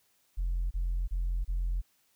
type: tone bursts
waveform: sine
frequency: 43.47 Hz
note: F1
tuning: 7 cents flat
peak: -26 dBFS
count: 4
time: 0.37-1.817 s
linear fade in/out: 20 ms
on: 340 ms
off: 29 ms
effects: tanh soft clip ceiling -25 dBFS + white hiss -70 dBFS RMS until 2.15 s